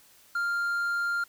triangle tone, 1396.9 Hz, F6, in tune, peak -24 dBFS, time 0.35-1.24 s, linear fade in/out 5 ms, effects white hiss -58 dBFS RMS until 1.28 s

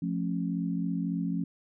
sine chord, F augmented, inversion none, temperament just, 174.61 / 218.3 / 272.8 Hz, F3 / A3 / C#4, 0 / -13 / -28 cents, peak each -30 / -35 / -33 dBFS, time 0.02-1.44 s, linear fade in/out 5 ms, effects none

